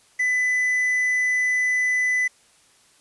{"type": "tone with quantisation", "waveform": "triangle", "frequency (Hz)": 2000, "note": "B6", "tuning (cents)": 21, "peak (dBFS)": -17, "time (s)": [0.19, 2.28], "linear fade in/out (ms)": 10, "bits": 7, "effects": ["white hiss -57 dBFS RMS until 3 s", "resampled to 24000 Hz"]}